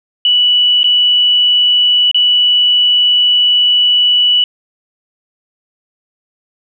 sine tone with dropouts, 2954 Hz, F#7, 3 cents flat, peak -7 dBFS, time 0.25-4.44 s, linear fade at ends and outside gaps 2 ms, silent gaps 0.832-0.842 / 2.114-2.145 s, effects none

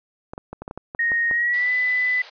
clicks, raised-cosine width 1 ms, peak -19 dBFS, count 10, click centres 0.335 / 0.379 / 0.53 / 0.62 / 0.679 / 0.711 / 0.776 / 0.949 / 1.118 / 1.312 s
sine tone with pitch glide, 1864.7 to 1998.5 Hz, A#6 to B6, 0 to +20 cents, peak -18 dBFS, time 0.99-2.22 s, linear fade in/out 5 ms, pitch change +120 cents, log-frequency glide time 1.31-1.71 s
white high-pass noise, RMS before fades -38 dBFS, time 1.53-2.3 s, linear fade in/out 10 ms, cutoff 450 Hz, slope 48 dB/octave
effects resampled to 11025 Hz

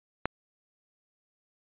click, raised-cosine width 0.5 ms, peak -11 dBFS, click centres 0.256 s, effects resampled to 8000 Hz

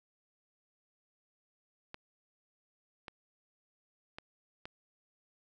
clicks, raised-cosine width 0.3 ms, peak -27 dBFS, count 4, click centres 1.944 / 3.082 / 4.185 / 4.655 s, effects none

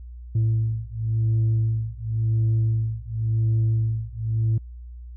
sine beating tone pair, 111.3 / 112.23 Hz, A2 / A2, +20 / +35 cents, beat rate 0.93 Hz, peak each -21 dBFS, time 0.35-4.58 s, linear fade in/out 5 ms, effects tanh soft clip ceiling -16 dBFS + added 60 Hz sine -36 dBFS peak until 5.16 s

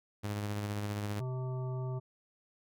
sawtooth tone with tremolo, 103.4 Hz, G#2, 7 cents flat, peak -29 dBFS, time 0.23-1.21 s, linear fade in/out 20 ms, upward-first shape sine, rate 15 Hz, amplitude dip 30%
harmonic tone, 128.4 Hz, C3, 32 cents flat, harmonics 1 / 3 / 5 / 7 / 9, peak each -34 / -44 / -48 / -51 / -53 dBFS, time 1.19-2 s, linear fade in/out 20 ms
effects none

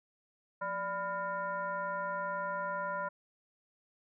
sine tone with frequency modulation, 996 Hz, B5, 14 cents sharp, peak -33 dBFS, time 0.61-3.09 s, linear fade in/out 10 ms, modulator 410 Hz, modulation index 1.2, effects none

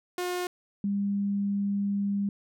sawtooth / sine tone pair in turn, 358.5 / 200.7 Hz, F4 / G3, +45 / +41 cents, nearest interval minor seventh, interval 1004 cents, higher first, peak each -25 dBFS, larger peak neither, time 0.18-0.47 / 0.84-2.29 s, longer second, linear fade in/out 2 ms, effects none

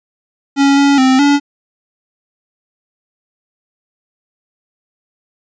square tone with pitch steps, 278.3 / 281.1 / 261 / 285.6 Hz, C#4 / C#4 / C4 / D4, +7 / +24 / -4 / -48 cents, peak -8 dBFS, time 0.56-1.4 s, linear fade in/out 50 ms, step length 210 ms, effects resampled to 16000 Hz

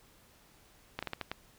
slowing click train, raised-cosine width 0.3 ms, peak -19 dBFS, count 6, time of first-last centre 0.99-1.316 s, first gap 36 ms, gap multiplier 1.3, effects pink hiss -62 dBFS RMS until 1.58 s

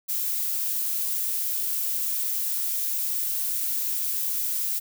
violet noise, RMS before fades -27 dBFS, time 0.08-4.8 s, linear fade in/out 20 ms, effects none

